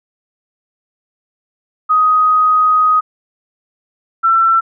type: tone pair in turn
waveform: sine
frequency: 1253 / 1342.2 Hz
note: D#6 / E6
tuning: +12 / +31 cents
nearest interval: minor second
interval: 119 cents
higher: second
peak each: -8 dBFS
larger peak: neither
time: 1.89-3.01 / 4.23-4.61 s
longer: first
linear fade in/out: 20 ms
effects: none